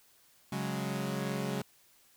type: chord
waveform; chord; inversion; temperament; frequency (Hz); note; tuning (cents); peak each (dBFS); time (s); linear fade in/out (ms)
sawtooth; C# suspended fourth; none; equal; 138.59 / 185 / 207.7; C#3 / F#3 / G#3; 0 / 0 / 0; -33; 0.52-1.62; 5
effects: white hiss -64 dBFS RMS until 2.16 s